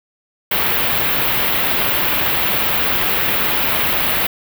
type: band-stop noise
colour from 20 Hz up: white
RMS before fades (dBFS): -17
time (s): 0.51-4.27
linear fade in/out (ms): 5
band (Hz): 3400 to 15000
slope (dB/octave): 24
effects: none